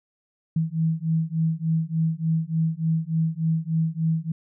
sine beating tone pair, 160 / 163.4 Hz, D#3 / E3, +49 / -15 cents, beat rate 3.4 Hz, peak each -24 dBFS, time 0.56-4.32 s, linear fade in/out 5 ms, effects none

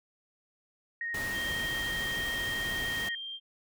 sine tone with vibrato, 1864.7 Hz, A#6, in tune, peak -32 dBFS, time 1.01-3.15 s, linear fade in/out 2 ms, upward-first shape triangle, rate 13 Hz, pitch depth 17 cents each way
pink noise, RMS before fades -39 dBFS, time 1.14-3.09 s, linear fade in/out 5 ms
sine tone, 3178 Hz, G7, 23 cents sharp, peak -37 dBFS, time 1.32-3.4 s, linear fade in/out 50 ms
effects none

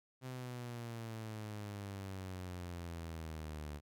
sawtooth exponential sweep, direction down, 130 to 73.3 Hz, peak -39 dBFS, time 0.21-3.81 s, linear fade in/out 50 ms, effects none

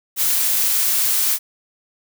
blue noise, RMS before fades -18 dBFS, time 0.16-1.39 s, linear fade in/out 50 ms, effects none

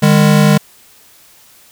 square tone pair together, 152.1 / 203.1 Hz, D#3 / G#3, -39 / -38 cents, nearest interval perfect fourth, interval 501 cents, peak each -10 dBFS, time 0.02-0.58 s, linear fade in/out 10 ms, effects white hiss -45 dBFS RMS until 1.71 s

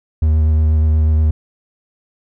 triangle tone with vibrato, 77.78 Hz, D#2, in tune, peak -8 dBFS, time 0.22-1.31 s, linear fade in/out 5 ms, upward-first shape triangle, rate 8.3 Hz, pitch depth 20 cents each way, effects none

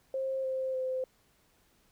sine tone with pitch steps, 531 / 524 / 517.1 Hz, C5 / C5 / C5, +25 / +2 / -20 cents, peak -30 dBFS, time 0.14-1.04 s, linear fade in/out 2 ms, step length 300 ms, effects pink hiss -68 dBFS RMS until 1.91 s

